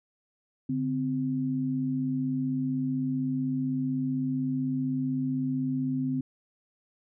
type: tone pair together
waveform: sine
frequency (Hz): 143.6 / 259.4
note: D3 / C4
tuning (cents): -39 / -15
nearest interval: minor seventh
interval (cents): 1024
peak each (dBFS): -32 / -27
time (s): 0.69-6.21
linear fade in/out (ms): 5
effects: none